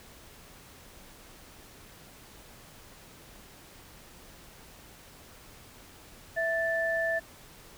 sine tone pair together, 659.3 / 1760.1 Hz, E5 / A6, 0 / 0 cents, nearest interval octave + perfect fourth, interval 1700 cents, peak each -29 / -29 dBFS, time 6.36-7.2 s, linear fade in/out 20 ms, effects pink hiss -52 dBFS RMS until 7.77 s

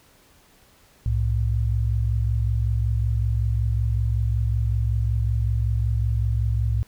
sine tone pair together, 64.66 / 110 Hz, C2 / A2, -20 / 0 cents, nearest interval major sixth, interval 920 cents, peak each -22 / -22 dBFS, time 1.06-6.83 s, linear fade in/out 0 ms, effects pink hiss -56 dBFS RMS until 6.87 s

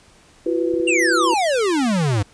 sine chord, E suspended second, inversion none, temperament equal with one note detuned, 338.1 / 370 / 493.9 Hz, E4 / F#4 / B4, +44 / 0 / 0 cents, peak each -20 / -23 / -23 dBFS, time 0.46-1.34 s, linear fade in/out 5 ms
clicks, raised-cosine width 3 ms, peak -24 / -28 dBFS, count 2, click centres 0.74 / 0.8 s
square exponential sweep, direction down, 2850 to 96.1 Hz, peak -17 dBFS, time 0.87-2.23 s, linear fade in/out 10 ms
effects pink hiss -51 dBFS RMS until 2.33 s + resampled to 22050 Hz

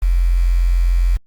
sine tone with quantisation, 43.65 Hz, F1, in tune, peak -11 dBFS, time 0.02-1.17 s, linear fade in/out 10 ms, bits 6, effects Opus 48 kbps

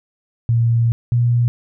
sine tone pair in turn, 116.54 / 119.89 Hz, A#2 / A#2, 0 / +49 cents, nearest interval unison, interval 49 cents, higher second, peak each -12 dBFS, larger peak neither, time 0.49-0.92 / 1.12-1.48 s, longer first, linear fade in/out 0 ms, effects none

